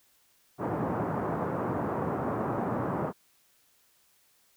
pink band-pass noise, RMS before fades -31 dBFS, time 0.58-3.13 s, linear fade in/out 50 ms, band 120 to 1200 Hz, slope 24 dB/octave, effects white hiss -66 dBFS RMS until 4.56 s

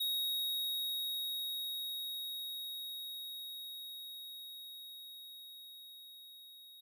square tone with level ramp, 3772 Hz, A#7, 20 cents sharp, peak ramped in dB -33 to -54 dBFS, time 0-6.81 s, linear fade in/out 10 ms, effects none

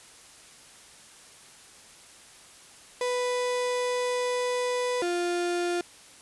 35% pulse tone pair in turn, 495.1 / 350.1 Hz, B4 / F4, +4 / +4 cents, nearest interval tritone, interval 600 cents, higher first, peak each -24 dBFS, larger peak neither, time 3.01-5.02 / 5.02-5.81 s, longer first, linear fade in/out 2 ms, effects white hiss -51 dBFS RMS until 6.21 s + resampled to 24000 Hz

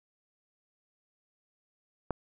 click, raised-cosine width 1 ms, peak -16 dBFS, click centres 2.107 s, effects none

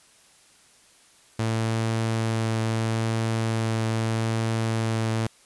sawtooth tone, 112.4 Hz, A2, 37 cents sharp, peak -19 dBFS, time 1.39-5.27 s, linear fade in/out 5 ms, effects white hiss -56 dBFS RMS until 5.45 s + resampled to 24000 Hz

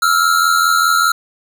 square tone pair together, 1312 / 1396.9 Hz, E6 / F6, -9 / 0 cents, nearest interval minor second, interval 109 cents, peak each -15 / -14 dBFS, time 0.02-1.12 s, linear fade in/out 5 ms, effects 8-bit

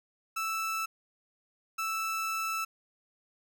30% pulse tone bursts at uneven times, 1318.5 Hz, E6, in tune, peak -28 dBFS, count 2, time 0.36-0.86 / 1.78-2.65 s, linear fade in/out 10 ms, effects none

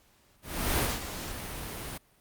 pink noise with ADSR envelope, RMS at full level -26 dBFS, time 0.42-1.98 s, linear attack 360 ms, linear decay 210 ms, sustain -12 dB, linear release 9 ms, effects pink hiss -64 dBFS RMS until 2.2 s + Opus 48 kbps

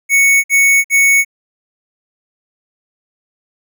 square tone bursts, 2219 Hz, C#7, 1 cent sharp, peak -8 dBFS, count 3, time 0.09-1.248 s, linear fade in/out 50 ms, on 350 ms, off 54 ms, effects none

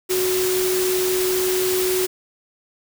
sine tone in noise, 370 Hz, F#4, in tune, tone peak -19 dBFS, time 0.09-2.07 s, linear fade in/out 20 ms, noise white, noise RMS -25 dBFS, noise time 0.09-2.07 s, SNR +3 dB, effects none

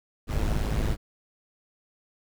brown noise with amplitude modulation, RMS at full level -23 dBFS, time 0.27-0.97 s, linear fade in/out 50 ms, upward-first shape sine, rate 106 Hz, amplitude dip 65%, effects none

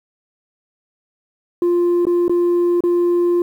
sine tone with dropouts, 349.2 Hz, F4, in tune, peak -10 dBFS, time 1.62-3.42 s, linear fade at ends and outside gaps 2 ms, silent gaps 2.053-2.068 / 2.281-2.295 / 2.806-2.837 s, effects tanh soft clip ceiling -12 dBFS + 8-bit

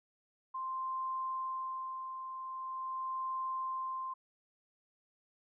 sine tone with tremolo, 1046.5 Hz, C6, in tune, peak -34 dBFS, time 0.54-4.14 s, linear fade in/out 10 ms, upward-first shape sine, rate 0.43 Hz, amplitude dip 50%, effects none

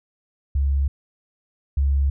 sine tone pair in turn, 69.3 / 69.3 Hz, C#2 / C#2, 0 / 0 cents, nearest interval unison, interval 0 cents, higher neither, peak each -17 / -16 dBFS, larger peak second, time 0.55-0.88 / 1.77-2.1 s, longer neither, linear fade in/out 5 ms, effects none

